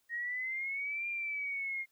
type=exponential two-way sweep; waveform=sine; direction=up then down; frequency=1864.7 to 2400 to 2123 Hz; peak=-34 dBFS; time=0.09-1.86 s; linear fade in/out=50 ms; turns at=1.08 s; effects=white hiss -75 dBFS RMS until 1.91 s